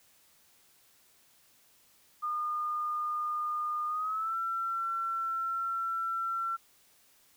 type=tone with pitch glide; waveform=sine; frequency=1217 to 1350.3 Hz; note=D#6 to E6; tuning=-39 to +41 cents; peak=-30 dBFS; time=2.22-6.57 s; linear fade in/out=20 ms; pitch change=+180 cents; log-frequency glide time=3.87-4.37 s; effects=white hiss -64 dBFS RMS until 7.36 s